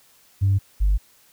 sine tone pair in turn, 98 / 49.4 Hz, G2 / G1, 0 / +14 cents, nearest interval octave, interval 1186 cents, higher first, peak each -14 dBFS, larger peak neither, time 0.41-0.59 / 0.8-0.98 s, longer neither, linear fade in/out 20 ms, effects tanh soft clip ceiling -12 dBFS + white hiss -56 dBFS RMS until 1.32 s

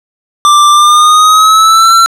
square tone with pitch glide, 1180 to 1347.7 Hz, D6 to E6, +8 to +38 cents, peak -3 dBFS, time 0.45-2.06 s, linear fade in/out 0 ms, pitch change +230 cents, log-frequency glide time 0.71-1.93 s, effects low-pass 10000 Hz 12 dB/octave

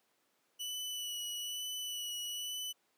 sawtooth tone with vibrato, 2960 Hz, F#7, in tune, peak -35 dBFS, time 0.59-2.73 s, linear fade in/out 20 ms, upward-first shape sine, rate 1.1 Hz, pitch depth 21 cents each way, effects pink hiss -75 dBFS RMS until 2.97 s + high-pass 300 Hz 12 dB/octave

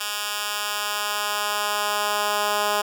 10% pulse tone with high-pass filter sweep, 207.3 Hz, G#3, 3 cents flat, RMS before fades -25 dBFS, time 0-2.82 s, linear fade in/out 10 ms, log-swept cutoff 2000 to 610 Hz, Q 0.73, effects none

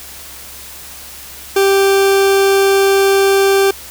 40% pulse tone, 392 Hz, G4, in tune, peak -8 dBFS, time 1.56-3.71 s, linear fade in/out 5 ms, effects added 67 Hz sine -43 dBFS peak until 3.9 s + white hiss -33 dBFS RMS until 3.9 s

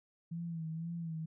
sine tone with vibrato, 164.81 Hz, E3, in tune, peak -37 dBFS, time 0.31-1.26 s, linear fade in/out 10 ms, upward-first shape sine, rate 2 Hz, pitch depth 57 cents each way, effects none

